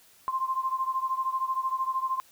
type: beating tone pair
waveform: sine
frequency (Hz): 1046.5 / 1059.5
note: C6 / C6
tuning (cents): 0 / +21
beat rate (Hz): 13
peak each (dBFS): -28 / -31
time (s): 0.28-2.2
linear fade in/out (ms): 0
effects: white hiss -58 dBFS RMS until 2.31 s